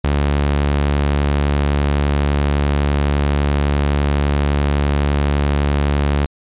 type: tone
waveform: sawtooth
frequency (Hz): 71.8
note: D2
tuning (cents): -39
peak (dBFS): -10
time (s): 0.04-6.26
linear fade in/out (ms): 5
effects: resampled to 8000 Hz